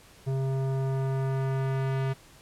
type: tone with low-pass filter sweep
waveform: square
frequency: 133.9 Hz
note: C3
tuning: 40 cents sharp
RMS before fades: -28 dBFS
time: 0.26-2.14 s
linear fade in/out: 20 ms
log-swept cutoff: 590 to 2600 Hz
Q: 0.79
effects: pink hiss -54 dBFS RMS until 2.41 s + low-pass 12000 Hz 12 dB/octave